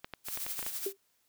clicks, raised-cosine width 0.3 ms, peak -23 dBFS, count 8, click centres 0.045 / 0.137 / 0.285 / 0.374 / 0.465 / 0.592 / 0.628 / 0.665 s
blue noise with tremolo, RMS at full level -36 dBFS, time 0.24-0.93 s, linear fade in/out 50 ms, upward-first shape sine, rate 12 Hz, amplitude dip 50%
sine tone with exponential decay, 392 Hz, G4, in tune, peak -28 dBFS, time 0.86-0.97 s, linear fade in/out 5 ms, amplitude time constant 22 ms
effects white hiss -73 dBFS RMS until 1.28 s

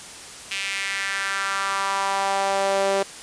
sawtooth tone with high-pass filter sweep, 196 Hz, G3, in tune, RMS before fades -24 dBFS, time 0.51-3.03 s, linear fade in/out 5 ms, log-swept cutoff 2600 to 490 Hz, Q 2.8, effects white hiss -39 dBFS RMS until 3.22 s + resampled to 22050 Hz

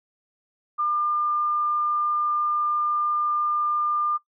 sine tone, 1201 Hz, D6, 38 cents sharp, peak -21 dBFS, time 0.78-4.18 s, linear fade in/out 20 ms, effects noise-tail reverb RT60 0.1 s tail -19 dB re dry

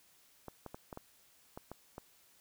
clicks, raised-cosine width 1 ms, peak -30 dBFS, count 8, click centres 0.483 / 0.663 / 0.745 / 0.928 / 0.974 / 1.575 / 1.716 / 1.981 s, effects white hiss -66 dBFS RMS until 2.4 s

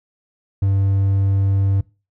triangle tone, 97.9 Hz, G2, 2 cents flat, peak -12 dBFS, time 0.62-1.81 s, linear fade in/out 5 ms, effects noise-tail reverb RT60 0.3 s tail -21 dB re dry

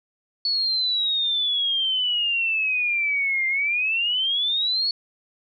sine exponential two-way sweep, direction down then up, 4435 to 2093 to 4435 Hz, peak -20 dBFS, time 0.45-4.91 s, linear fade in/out 2 ms, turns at 3.47 s, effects none

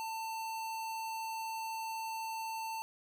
square tone, 894 Hz, A5, 27 cents sharp, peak -38 dBFS, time 0-2.82 s, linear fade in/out 0 ms, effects none

